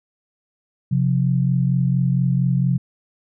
sine tone pair together, 132.45 / 176.8 Hz, C3 / F3, +22 / +22 cents, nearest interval perfect fourth, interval 500 cents, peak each -17 / -20 dBFS, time 0.91-2.78 s, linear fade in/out 10 ms, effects none

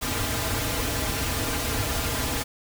pink noise with comb filter, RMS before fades -27 dBFS, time 0.01-2.44 s, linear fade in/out 20 ms, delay 5.4 ms, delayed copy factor -0.8, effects none

